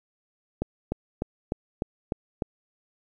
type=click train; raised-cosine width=2 ms; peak=-13 dBFS; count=7; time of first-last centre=0.62-2.422 s; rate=3.33 Hz; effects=9-bit